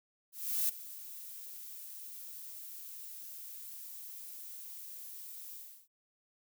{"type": "noise with ADSR envelope", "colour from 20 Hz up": "violet", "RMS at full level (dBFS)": -30, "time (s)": [0.32, 5.88], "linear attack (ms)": 370, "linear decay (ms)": 8, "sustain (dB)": -17, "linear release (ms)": 330, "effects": []}